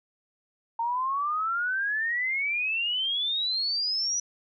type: exponential sweep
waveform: sine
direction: up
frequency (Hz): 910 to 5920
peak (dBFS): -25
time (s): 0.79-4.2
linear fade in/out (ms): 5
effects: none